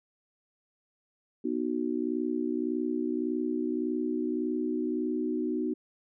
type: chord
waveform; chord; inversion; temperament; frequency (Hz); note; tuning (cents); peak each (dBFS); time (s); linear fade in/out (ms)
sine; B major; none; just; 246.9 / 308.7 / 370.4; B3 / D#4 / F#4; 0 / -14 / +2; -32 / -31 / -33; 1.44-5.74; 10
effects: none